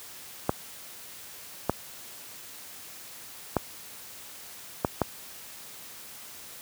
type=clicks; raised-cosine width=1 ms; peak=-8 dBFS; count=5; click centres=0.494 / 1.696 / 3.567 / 4.848 / 5.017 s; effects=white hiss -45 dBFS RMS until 6.61 s + high-pass 60 Hz 12 dB/octave